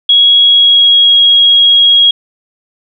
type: tone with pitch glide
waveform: sine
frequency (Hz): 3322 to 3295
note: G#7 to G#7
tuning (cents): 0 to -14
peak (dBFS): -3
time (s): 0.09-2.11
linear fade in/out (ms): 5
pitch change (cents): -14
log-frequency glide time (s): 0.42-1.11
effects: none